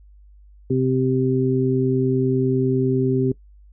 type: harmonic tone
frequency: 130 Hz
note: C3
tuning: 11 cents flat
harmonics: 1 / 2 / 3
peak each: -21 / -21 / -21 dBFS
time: 0.7-3.32 s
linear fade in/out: 5 ms
effects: noise-tail reverb RT60 0.1 s tail -20 dB re dry + added 50 Hz sine -45 dBFS peak until 3.72 s